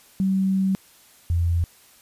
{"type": "tone pair in turn", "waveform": "sine", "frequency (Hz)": [191.3, 85.21], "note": ["G3", "F2"], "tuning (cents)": [-42, -42], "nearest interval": "octave + major second", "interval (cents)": 1400, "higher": "first", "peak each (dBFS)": -18, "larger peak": "neither", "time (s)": [[0.2, 0.75], [1.3, 1.64]], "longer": "first", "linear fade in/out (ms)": 0, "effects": ["white hiss -53 dBFS RMS until 2.01 s", "resampled to 32000 Hz"]}